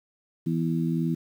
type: harmonic tone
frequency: 82.41 Hz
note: E2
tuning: in tune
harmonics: 2 / 3 / 4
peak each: -25 / -29 / -31 dBFS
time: 0.46-1.15 s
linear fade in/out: 10 ms
effects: 9-bit